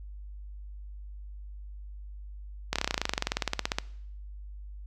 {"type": "slowing click train", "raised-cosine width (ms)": 0.2, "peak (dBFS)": -9, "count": 25, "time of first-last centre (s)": [2.73, 3.785], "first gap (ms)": 27, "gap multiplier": 1.04, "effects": ["noise-tail reverb RT60 0.7 s tail -21 dB re dry", "added 50 Hz sine -40 dBFS peak until 4.86 s"]}